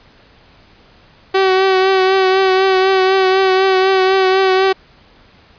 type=tone with vibrato; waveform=sawtooth; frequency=379.8 Hz; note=F#4; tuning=45 cents sharp; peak=-6 dBFS; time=1.34-4.73 s; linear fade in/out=10 ms; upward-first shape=triangle; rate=4 Hz; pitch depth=32 cents each way; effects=pink hiss -47 dBFS RMS until 5.58 s + resampled to 11025 Hz